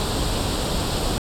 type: noise with comb filter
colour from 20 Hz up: pink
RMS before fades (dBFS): -23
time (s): 0-1.18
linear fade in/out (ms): 0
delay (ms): 0.24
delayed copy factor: +0.6
effects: low-pass 9000 Hz 12 dB/octave